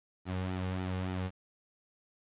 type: tone with flanger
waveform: sawtooth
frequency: 92.6 Hz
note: F#2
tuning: 2 cents sharp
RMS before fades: -35 dBFS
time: 0.25-1.31 s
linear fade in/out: 50 ms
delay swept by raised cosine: 1.8 to 3.1 ms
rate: 3.5 Hz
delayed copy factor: -0.6
effects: resampled to 8000 Hz + 10-bit